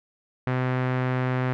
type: tone with low-pass filter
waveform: sawtooth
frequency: 127.7 Hz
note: C3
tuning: 42 cents flat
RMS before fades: -25 dBFS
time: 0.47-1.53 s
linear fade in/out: 0 ms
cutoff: 1900 Hz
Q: 1.5
effects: none